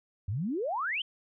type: exponential sweep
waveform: sine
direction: up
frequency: 87.5 to 3200 Hz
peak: -29 dBFS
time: 0.28-1.02 s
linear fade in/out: 5 ms
effects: none